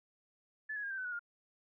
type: tone with pitch steps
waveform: sine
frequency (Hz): 1734 / 1675.9 / 1619.7 / 1565.5 / 1513 / 1462.3 / 1413.3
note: A6 / G#6 / G#6 / G6 / F#6 / F#6 / F6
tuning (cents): -26 / +15 / -44 / -3 / +38 / -21 / +20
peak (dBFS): -37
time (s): 0.69-1.194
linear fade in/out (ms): 10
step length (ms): 72
effects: none